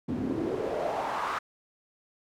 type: noise with band-pass filter sweep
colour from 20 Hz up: pink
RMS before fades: -31 dBFS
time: 0.08-1.39 s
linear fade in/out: 10 ms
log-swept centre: 210 to 1300 Hz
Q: 3.3
effects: none